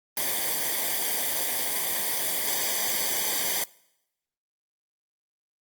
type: noise with comb filter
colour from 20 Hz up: white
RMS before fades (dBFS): -27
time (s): 0.17-3.64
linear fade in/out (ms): 2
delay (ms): 0.74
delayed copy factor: -0.95
effects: noise-tail reverb RT60 0.9 s tail -24 dB re dry + Opus 32 kbps